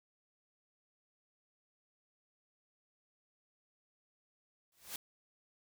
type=noise with exponential growth; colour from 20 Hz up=white; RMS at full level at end=-39 dBFS; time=4.72-4.96 s; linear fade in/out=2 ms; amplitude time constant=51 ms; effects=none